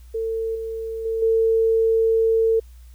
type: tone with level steps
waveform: sine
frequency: 450 Hz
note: A4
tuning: 39 cents sharp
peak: -22 / -26 / -21 / -15 dBFS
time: 0.14-2.6 s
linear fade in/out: 10 ms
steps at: 0.55 / 1.05 / 1.22 s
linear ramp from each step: 5 ms
effects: added 60 Hz sine -41 dBFS peak until 2.94 s + white hiss -59 dBFS RMS until 2.94 s